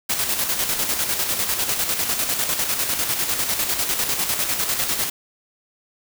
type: noise with tremolo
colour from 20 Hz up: white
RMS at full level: -21 dBFS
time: 0.09-5.1 s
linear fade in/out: 10 ms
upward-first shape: square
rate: 10 Hz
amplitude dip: 45%
effects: none